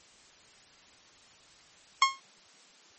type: tone with exponential decay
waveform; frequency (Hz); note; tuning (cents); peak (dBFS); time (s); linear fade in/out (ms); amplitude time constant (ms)
sawtooth; 1079; C#6; -47; -12; 2.02-2.2; 2; 37
effects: white hiss -57 dBFS RMS until 2.98 s + MP3 32 kbps